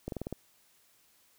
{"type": "slowing click train", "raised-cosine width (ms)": 2, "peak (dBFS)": -22, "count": 6, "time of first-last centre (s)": [0.08, 0.326], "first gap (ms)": 42, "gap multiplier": 1.08, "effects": ["white hiss -66 dBFS RMS until 1.38 s"]}